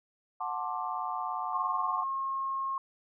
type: chord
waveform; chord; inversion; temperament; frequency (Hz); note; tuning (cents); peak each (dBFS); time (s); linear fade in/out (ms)
sine; D dominant seventh; first; just; 734.2 / 881 / 1057.2 / 1174.7; F#5 / A5 / C6 / D6; -14 / +2 / +18 / 0; -37; 0.4-2.04; 10
type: tone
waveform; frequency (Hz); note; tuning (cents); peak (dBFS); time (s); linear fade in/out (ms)
sine; 1078; C#6; -49; -30; 1.53-2.78; 2
effects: none